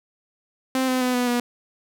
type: tone with pitch steps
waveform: sawtooth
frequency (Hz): 260.8 / 256 / 251.3 / 246.7 / 242.2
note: C4 / C4 / B3 / B3 / B3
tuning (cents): -5 / -38 / +30 / -2 / -34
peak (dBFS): -16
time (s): 0.75-1.4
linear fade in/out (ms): 2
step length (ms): 130
effects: none